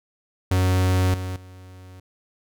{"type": "tone with level steps", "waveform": "45% pulse", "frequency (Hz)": 92.5, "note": "F#2", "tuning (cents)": 0, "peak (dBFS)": [-17, -27, -41], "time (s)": [0.51, 2], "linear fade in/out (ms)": 5, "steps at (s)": [1.14, 1.36], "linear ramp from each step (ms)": 2, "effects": []}